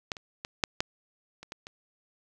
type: clicks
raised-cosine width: 0.2 ms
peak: -13 / -26 / -18 / -6 / -9 / -27 / -21 / -25 dBFS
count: 8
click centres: 0.118 / 0.168 / 0.449 / 0.638 / 0.805 / 1.43 / 1.521 / 1.669 s
effects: none